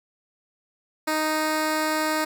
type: tone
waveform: 10% pulse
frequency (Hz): 310.6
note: D#4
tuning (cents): -3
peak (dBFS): -14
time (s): 1.07-2.25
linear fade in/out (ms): 10
effects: none